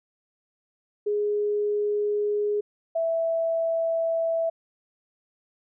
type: tone pair in turn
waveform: sine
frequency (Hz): 415.3 / 659.2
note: G#4 / E5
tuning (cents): 0 / 0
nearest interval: minor sixth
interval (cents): 800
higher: second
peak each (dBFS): -22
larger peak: neither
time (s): 1.06-2.61 / 2.95-4.5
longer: neither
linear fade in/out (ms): 10
effects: none